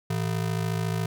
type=ring-modulated tone; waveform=square; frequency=138.59 Hz; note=C#3; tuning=in tune; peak=-23 dBFS; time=0.1-1.06 s; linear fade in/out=2 ms; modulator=27 Hz; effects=none